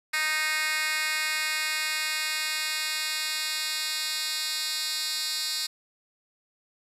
10% pulse tone with high-pass filter sweep, 310 Hz, D#4, 6 cents flat, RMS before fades -29 dBFS, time 0.13-5.67 s, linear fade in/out 10 ms, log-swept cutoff 2100 to 4000 Hz, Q 1.9, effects resampled to 32000 Hz

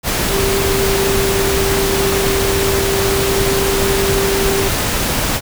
sine tone in noise, 392 Hz, G4, in tune, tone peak -16 dBFS, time 0.29-4.71 s, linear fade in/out 50 ms, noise pink, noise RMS -17 dBFS, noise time 0.03-5.41 s, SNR -2 dB, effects none

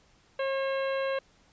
harmonic tone with a mistuned harmonic, 540 Hz, C#5, 45 cents flat, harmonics 1 / 2 / 3 / 4 / 5 / 6 / 7, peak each -28 / -37 / -38 / -43 / -42 / -48 / -47 dBFS, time 0.39-1.19 s, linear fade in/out 5 ms, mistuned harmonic 7, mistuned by +91 cents, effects pink hiss -63 dBFS RMS until 1.52 s + resampled to 16000 Hz

